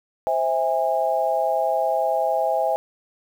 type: chord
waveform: sine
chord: C augmented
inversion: none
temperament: just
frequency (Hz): 523.3 / 654.1 / 817.6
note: C5 / E5 / G#5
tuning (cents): 0 / -14 / -27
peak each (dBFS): -25 / -22 / -23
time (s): 0.27-2.76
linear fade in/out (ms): 0
effects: 8-bit